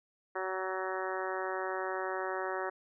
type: harmonic tone with a mistuned harmonic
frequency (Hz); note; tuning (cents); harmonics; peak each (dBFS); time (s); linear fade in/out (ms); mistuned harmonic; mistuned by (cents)
188; F#3; +28; 2 / 3 / 4 / 5 / 6 / 7 / 8 / 9 / 10; -38 / -40 / -41 / -42 / -43 / -43 / -44 / -45 / -45; 0.35-2.7; 10; 10; -18
effects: none